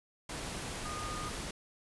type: tone in noise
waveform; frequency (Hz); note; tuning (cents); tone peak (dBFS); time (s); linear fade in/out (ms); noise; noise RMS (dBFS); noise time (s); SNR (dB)
sine; 1225; D#6; -27; -40; 0.85-1.29; 5; pink; -40; 0.29-1.51; -3
effects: resampled to 24000 Hz